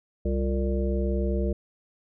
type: harmonic tone with a mistuned harmonic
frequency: 65.41 Hz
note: C2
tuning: in tune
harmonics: 1 / 3 / 5 / 7 / 9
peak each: -25 / -30 / -32 / -33 / -35 dBFS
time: 0.25-1.53 s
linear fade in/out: 5 ms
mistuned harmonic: 5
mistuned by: +120 cents
effects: none